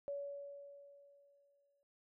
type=tone with exponential decay; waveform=sine; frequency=566 Hz; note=C#5; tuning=36 cents sharp; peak=-38 dBFS; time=0.08-1.83 s; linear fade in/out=0 ms; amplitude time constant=380 ms; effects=none